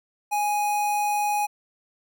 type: tone with notch filter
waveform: square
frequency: 830.6 Hz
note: G#5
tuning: in tune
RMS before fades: -24 dBFS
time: 0.31-1.47 s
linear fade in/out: 20 ms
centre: 3800 Hz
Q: 1.8
effects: none